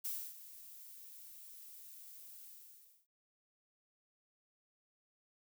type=noise with ADSR envelope; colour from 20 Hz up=violet; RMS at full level=-39 dBFS; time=0.04-3.07 s; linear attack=14 ms; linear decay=280 ms; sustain=-15 dB; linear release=620 ms; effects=none